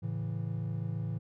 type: chord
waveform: triangle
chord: A major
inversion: none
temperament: equal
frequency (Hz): 110 / 138.59 / 164.81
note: A2 / C#3 / E3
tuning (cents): 0 / 0 / 0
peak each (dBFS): -33 / -37 / -35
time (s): 0.02-1.19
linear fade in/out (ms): 20
effects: none